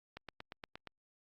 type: click train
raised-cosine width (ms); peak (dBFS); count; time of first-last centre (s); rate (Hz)
0.3; -29; 7; 0.17-0.873; 8.54
effects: Opus 48 kbps